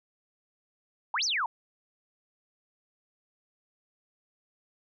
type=exponential two-way sweep; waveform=sine; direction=up then down; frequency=824 to 6490 to 850 Hz; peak=-26 dBFS; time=1.14-1.46 s; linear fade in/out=2 ms; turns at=1.24 s; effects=none